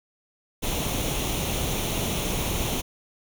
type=noise with comb filter; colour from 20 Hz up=pink; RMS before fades=-27 dBFS; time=0.62-2.82 s; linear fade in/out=20 ms; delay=0.31 ms; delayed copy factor=+0.6; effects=none